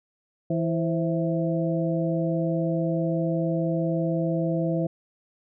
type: harmonic tone with a mistuned harmonic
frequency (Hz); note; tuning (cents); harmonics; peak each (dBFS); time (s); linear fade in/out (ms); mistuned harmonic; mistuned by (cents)
164.8; E3; 0; 1 / 2 / 3 / 4; -25 / -28 / -30 / -31; 0.5-4.87; 5; 3; +89
effects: none